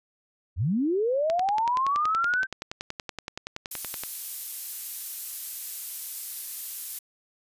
sine linear sweep, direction up, 69.4 to 1568 Hz, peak -22 dBFS, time 0.56-2.47 s, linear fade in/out 50 ms
click train, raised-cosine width 0.2 ms, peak -16 dBFS, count 30, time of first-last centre 1.3-4.036 s, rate 10.6 Hz
violet noise, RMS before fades -32 dBFS, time 3.71-6.99 s, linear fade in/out 5 ms
effects resampled to 32000 Hz

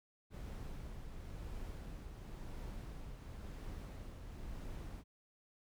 brown noise with tremolo, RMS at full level -45 dBFS, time 0.3-5.04 s, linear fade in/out 50 ms, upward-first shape triangle, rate 0.96 Hz, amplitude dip 40%, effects none

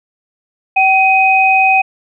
sine tone pair together, 765 / 2509 Hz, G5 / D#7, -42 / +14 cents, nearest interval octave + major sixth, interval 2056 cents, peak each -10 dBFS, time 0.76-1.82 s, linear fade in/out 10 ms, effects none

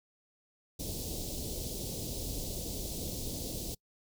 pink band-stop noise, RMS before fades -38 dBFS, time 0.79-3.75 s, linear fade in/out 10 ms, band 560 to 3900 Hz, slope 24 dB/octave, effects noise-tail reverb RT60 0.1 s tail -26 dB re dry

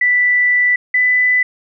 sine tone pair in turn, 1975.5 / 1996.1 Hz, B6 / B6, 0 / +18 cents, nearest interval unison, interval 18 cents, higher second, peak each -10 dBFS, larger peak neither, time 0.01-0.76 / 0.94-1.43 s, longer first, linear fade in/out 5 ms, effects none

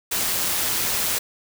white noise with amplitude modulation, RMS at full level -22 dBFS, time 0.11-1.19 s, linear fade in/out 10 ms, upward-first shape sine, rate 173 Hz, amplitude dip 30%, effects none

